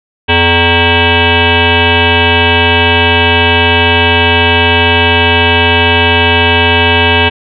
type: tone with frequency modulation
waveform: sine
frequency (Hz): 1268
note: D#6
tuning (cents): +32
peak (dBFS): -5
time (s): 0.28-7.3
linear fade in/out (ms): 20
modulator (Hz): 339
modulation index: 5.6
effects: none